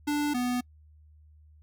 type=tone pair in turn; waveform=square; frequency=293.7 / 247 Hz; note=D4 / B3; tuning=0 / 0 cents; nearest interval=minor third; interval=300 cents; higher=first; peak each=-26 / -27 dBFS; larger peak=first; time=0.07-0.34 / 0.34-0.61 s; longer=neither; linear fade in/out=10 ms; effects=noise-tail reverb RT60 0.1 s tail -26 dB re dry + added 76 Hz sine -53 dBFS peak until 1.62 s